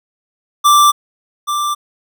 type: tone pair in turn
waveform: square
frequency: 1174.7 / 1179.1 Hz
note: D6 / D6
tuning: 0 / +7 cents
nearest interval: unison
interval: 7 cents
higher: second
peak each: -7 / -16 dBFS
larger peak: first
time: 0.64-0.92 / 1.47-1.75 s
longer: neither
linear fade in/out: 20 ms
effects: none